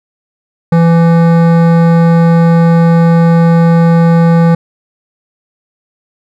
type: tone with hard clipping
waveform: sine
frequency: 167.4 Hz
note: E3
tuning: 27 cents sharp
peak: -6 dBFS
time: 0.72-4.55 s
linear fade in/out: 5 ms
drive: 15 dB
effects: none